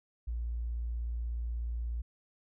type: tone with tanh clipping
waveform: triangle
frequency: 58.27 Hz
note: A#1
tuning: in tune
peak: -32 dBFS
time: 0.27-2.02 s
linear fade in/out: 10 ms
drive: 3 dB
effects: none